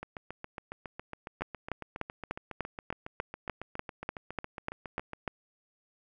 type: two click trains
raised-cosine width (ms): 0.5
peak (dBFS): -24 / -17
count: 38 / 14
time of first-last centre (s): 0.03-5.133 / 1.42-5.278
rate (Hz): 7.25 / 3.37
effects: none